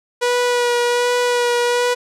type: tone with vibrato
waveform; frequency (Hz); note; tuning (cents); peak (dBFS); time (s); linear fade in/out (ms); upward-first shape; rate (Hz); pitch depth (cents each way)
sawtooth; 485.8; B4; -29; -11; 0.21-1.95; 20; sine; 1.3; 16
effects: low-pass 9000 Hz 12 dB/octave